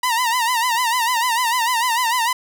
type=tone with vibrato; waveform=sawtooth; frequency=957 Hz; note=A#5; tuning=45 cents sharp; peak=-13 dBFS; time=0.03-2.33 s; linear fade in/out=5 ms; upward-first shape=sine; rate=6.7 Hz; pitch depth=110 cents each way; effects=none